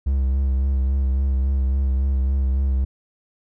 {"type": "tone with vibrato", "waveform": "triangle", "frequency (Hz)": 66.8, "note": "C2", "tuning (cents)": 36, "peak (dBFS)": -15, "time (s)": [0.06, 2.85], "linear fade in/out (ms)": 10, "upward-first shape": "sine", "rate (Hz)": 3.6, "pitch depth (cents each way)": 38, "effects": []}